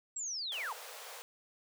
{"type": "linear sweep", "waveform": "sine", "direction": "down", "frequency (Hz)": [7750, 769], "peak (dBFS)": -36, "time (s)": [0.16, 0.73], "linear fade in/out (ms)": 5}
{"type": "high-pass noise", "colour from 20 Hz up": "pink", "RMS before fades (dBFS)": -48, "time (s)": [0.52, 1.22], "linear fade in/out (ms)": 0, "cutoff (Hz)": 440, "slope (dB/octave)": 96}
{"effects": []}